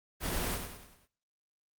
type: noise with echo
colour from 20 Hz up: pink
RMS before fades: -34 dBFS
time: 0.2-0.59 s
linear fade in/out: 50 ms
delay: 98 ms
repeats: 5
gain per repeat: -6 dB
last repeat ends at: 1.08 s
effects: noise-tail reverb RT60 0.5 s tail -22 dB re dry + Opus 32 kbps